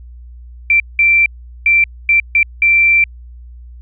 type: tone bursts at uneven times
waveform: sine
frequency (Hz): 2349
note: D7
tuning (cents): 0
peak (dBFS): -7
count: 6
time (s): 0.7-0.8 / 0.99-1.26 / 1.66-1.84 / 2.09-2.2 / 2.35-2.43 / 2.62-3.04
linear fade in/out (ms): 2
effects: added 60 Hz sine -32 dBFS peak until 3.81 s